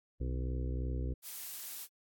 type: harmonic tone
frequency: 62.9 Hz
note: B1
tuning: 32 cents sharp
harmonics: 1 / 2 / 4 / 5 / 6 / 7 / 8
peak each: -34 / -40 / -46 / -48 / -50 / -51 / -52 dBFS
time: 0.2-1.14 s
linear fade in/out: 10 ms
type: noise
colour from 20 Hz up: blue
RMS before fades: -43 dBFS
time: 1.22-1.88 s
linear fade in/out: 50 ms
effects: AAC 64 kbps